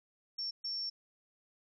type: tone bursts at uneven times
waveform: sine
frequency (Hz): 5450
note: F8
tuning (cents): -43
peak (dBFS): -35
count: 2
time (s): 0.38-0.51 / 0.64-0.9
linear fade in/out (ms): 10
effects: none